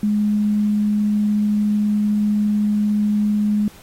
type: tone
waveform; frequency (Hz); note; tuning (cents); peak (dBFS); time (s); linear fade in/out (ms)
sine; 209.1; G#3; +12; -15; 0.03-3.68; 2
effects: pink hiss -46 dBFS RMS until 3.82 s + AAC 48 kbps